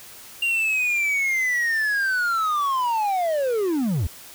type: linear sweep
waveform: triangle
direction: down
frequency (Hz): 2794 to 68.5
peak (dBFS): -18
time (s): 0.42-4.07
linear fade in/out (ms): 5
effects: white hiss -43 dBFS RMS until 4.34 s